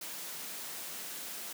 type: high-pass noise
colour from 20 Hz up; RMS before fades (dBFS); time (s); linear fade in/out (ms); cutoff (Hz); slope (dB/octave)
white; -42; 0.01-1.53; 5; 150; 48
effects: none